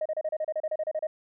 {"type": "tone bursts", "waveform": "sine", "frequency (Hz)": 622.3, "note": "D#5", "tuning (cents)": 0, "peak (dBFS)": -25, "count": 14, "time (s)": [0.01, 1.07], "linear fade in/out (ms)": 5, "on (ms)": 46, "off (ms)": 32, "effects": ["tanh soft clip ceiling -22 dBFS"]}